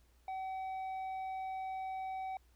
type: tone with tanh clipping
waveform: sine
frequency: 760 Hz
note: F#5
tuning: 46 cents sharp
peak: -39 dBFS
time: 0.28-2.37 s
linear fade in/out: 2 ms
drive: 6 dB
effects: added 60 Hz sine -65 dBFS peak until 2.55 s + pink hiss -73 dBFS RMS until 2.55 s